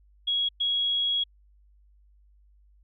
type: tone bursts at uneven times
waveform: sine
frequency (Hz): 3319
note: G#7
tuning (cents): -2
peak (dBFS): -23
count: 2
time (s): 0.27-0.49 / 0.6-1.24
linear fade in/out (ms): 10
effects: added 50 Hz sine -56 dBFS peak until 2.83 s